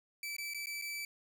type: tone with dropouts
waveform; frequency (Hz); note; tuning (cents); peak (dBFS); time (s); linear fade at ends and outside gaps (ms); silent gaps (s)
sawtooth; 2315; D7; -25; -35; 0.23-1.05; 2; 0.366-0.383 / 0.537-0.545 / 0.659-0.669 / 0.815-0.821
effects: none